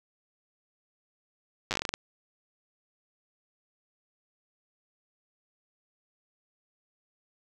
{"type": "slowing click train", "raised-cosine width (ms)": 0.2, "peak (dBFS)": -12, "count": 11, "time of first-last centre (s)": [1.71, 1.939], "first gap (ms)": 8, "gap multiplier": 1.22, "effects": []}